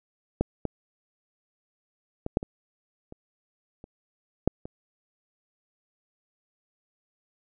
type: clicks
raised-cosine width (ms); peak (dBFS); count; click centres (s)
2; -9 / -14 / -17 / -7 / -21 / -28 / -30 / -6 / -24; 9; 0.41 / 0.653 / 2.264 / 2.371 / 2.429 / 3.124 / 3.841 / 4.476 / 4.655
effects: none